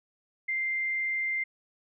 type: tone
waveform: sine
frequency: 2093 Hz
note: C7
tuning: in tune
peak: -27 dBFS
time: 0.48-1.44 s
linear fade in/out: 10 ms
effects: none